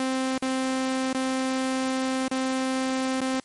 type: tone with dropouts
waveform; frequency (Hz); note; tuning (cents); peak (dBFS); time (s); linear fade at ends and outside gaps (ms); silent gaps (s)
sawtooth; 261.6; C4; 0; -20; 0-3.4; 2; 0.379-0.423 / 1.13-1.147 / 2.281-2.313 / 3.206-3.213
effects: white hiss -57 dBFS RMS until 3.44 s + MP3 48 kbps